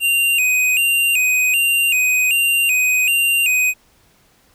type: tone with vibrato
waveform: square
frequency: 2637 Hz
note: E7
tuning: in tune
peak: -14 dBFS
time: 0-3.74 s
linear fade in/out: 50 ms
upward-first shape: square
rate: 1.3 Hz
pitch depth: 90 cents each way
effects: pink hiss -55 dBFS RMS until 4.54 s